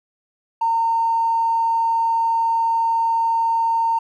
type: tone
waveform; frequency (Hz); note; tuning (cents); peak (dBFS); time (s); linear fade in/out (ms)
triangle; 914; A#5; -34; -12; 0.61-3.99; 10
effects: tanh soft clip ceiling -14 dBFS